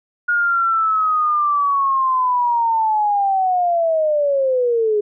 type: linear sweep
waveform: sine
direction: down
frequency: 1437 to 410.5 Hz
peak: -14 dBFS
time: 0.28-5.01 s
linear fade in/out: 10 ms
effects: none